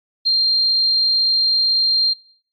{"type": "tone", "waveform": "sine", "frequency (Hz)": 4186, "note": "C8", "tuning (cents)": 0, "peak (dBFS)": -13, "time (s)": [0.25, 2.14], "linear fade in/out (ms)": 20, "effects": ["noise-tail reverb RT60 0.6 s tail -24 dB re dry", "AAC 32 kbps"]}